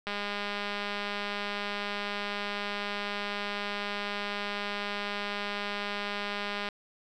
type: click train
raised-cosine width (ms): 0.3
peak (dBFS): -18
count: 1351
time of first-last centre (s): 0.07-6.688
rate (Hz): 204
effects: none